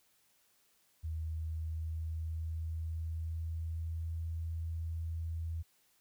sine tone with pitch glide, 79.8 to 82 Hz, D#2 to E2, +44 to -9 cents, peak -35 dBFS, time 1.03-5.63 s, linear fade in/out 20 ms, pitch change +47 cents, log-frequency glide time 1.27-4.27 s, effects white hiss -71 dBFS RMS until 6 s

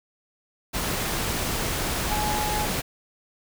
sine tone in noise, 843 Hz, G#5, 26 cents sharp, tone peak -27 dBFS, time 2.1-2.66 s, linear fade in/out 20 ms, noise pink, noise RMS -27 dBFS, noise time 0.73-2.82 s, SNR -3 dB, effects none

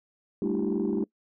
sine tone cluster, 199.8 / 223.1 / 297.5 / 336.8 / 389.6 Hz, G3 / A3 / D4 / E4 / G4, +33 / +24 / +22 / +37 / -11 cents, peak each -30 dBFS, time 0.42-1.04 s, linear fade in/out 2 ms, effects noise-tail reverb RT60 0.1 s tail -23 dB re dry + tanh soft clip ceiling -19 dBFS

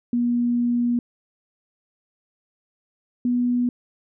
sine tone pair in turn, 240.3 / 244.6 Hz, B3 / B3, -47 / -16 cents, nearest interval unison, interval 31 cents, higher second, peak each -18 dBFS, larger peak neither, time 0.13-0.99 / 3.25-3.69 s, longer first, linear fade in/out 2 ms, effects none

